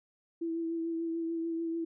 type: tone with vibrato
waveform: sine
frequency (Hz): 330.9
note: E4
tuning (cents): +7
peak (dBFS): -31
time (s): 0.41-1.85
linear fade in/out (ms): 10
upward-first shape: triangle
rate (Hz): 6.8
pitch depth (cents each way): 25
effects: none